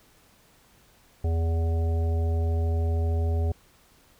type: harmonic tone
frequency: 82.41 Hz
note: E2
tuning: in tune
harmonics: 1 / 3 / 5 / 7 / 9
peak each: -22 / -39 / -36 / -41 / -41 dBFS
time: 1.24-3.52 s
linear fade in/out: 5 ms
effects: pink hiss -59 dBFS RMS until 4.19 s